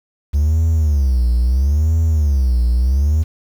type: tone with vibrato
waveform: triangle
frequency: 69.7 Hz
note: C#2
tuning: 10 cents sharp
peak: -9 dBFS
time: 0.33-3.24 s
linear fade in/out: 20 ms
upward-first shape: sine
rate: 0.75 Hz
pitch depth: 270 cents each way
effects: tanh soft clip ceiling -5 dBFS + 7-bit